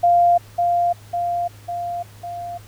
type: tone with echo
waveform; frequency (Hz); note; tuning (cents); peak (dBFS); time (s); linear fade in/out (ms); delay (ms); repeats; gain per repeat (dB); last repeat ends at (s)
sine; 697; F5; -4; -11; 0.03-0.38; 10; 550; 4; -4; 2.58
effects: added 104 Hz sine -42 dBFS peak until 2.67 s + pink hiss -48 dBFS RMS until 2.67 s